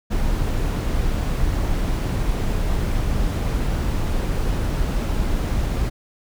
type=noise; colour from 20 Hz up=brown; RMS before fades=-21 dBFS; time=0.1-5.9 s; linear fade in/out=20 ms; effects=none